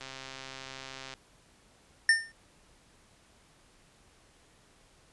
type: click train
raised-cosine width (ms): 0.2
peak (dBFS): -25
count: 151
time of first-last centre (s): 0.01-1.138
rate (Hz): 133
type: tone with exponential decay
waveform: square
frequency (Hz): 1809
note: A6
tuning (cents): +48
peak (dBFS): -17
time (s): 2.09-2.32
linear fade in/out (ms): 2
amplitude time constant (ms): 50
effects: pink hiss -62 dBFS RMS until 5.12 s + resampled to 24000 Hz